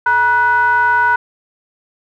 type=ring-modulated tone; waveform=triangle; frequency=261.6 Hz; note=C4; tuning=in tune; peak=-5 dBFS; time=0.06-1.16 s; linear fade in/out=5 ms; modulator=1220 Hz; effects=none